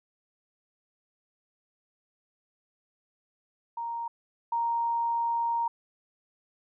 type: tone pair in turn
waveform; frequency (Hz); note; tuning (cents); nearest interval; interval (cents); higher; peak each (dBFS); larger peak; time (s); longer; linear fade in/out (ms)
sine; 932.3 / 932.3; A#5 / A#5; 0 / 0; unison; 0; neither; -31 / -25; second; 3.77-4.08 / 4.52-5.68; second; 5
effects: none